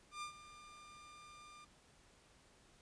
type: tone with ADSR envelope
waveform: sawtooth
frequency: 1198 Hz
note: D6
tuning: 34 cents sharp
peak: -38 dBFS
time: 0.11-1.65 s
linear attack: 110 ms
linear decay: 100 ms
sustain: -14 dB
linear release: 9 ms
effects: pink hiss -67 dBFS RMS until 2.81 s + resampled to 22050 Hz